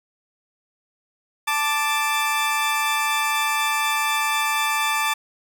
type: tone pair together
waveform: 20% pulse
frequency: 880 / 1174.7 Hz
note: A5 / D6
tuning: 0 / 0 cents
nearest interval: perfect fourth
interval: 500 cents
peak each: -18 dBFS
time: 1.47-5.14 s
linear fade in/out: 10 ms
effects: none